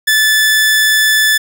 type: tone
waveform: sawtooth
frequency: 1743 Hz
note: A6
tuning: 17 cents flat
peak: -5 dBFS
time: 0.07-1.38 s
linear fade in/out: 10 ms
effects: none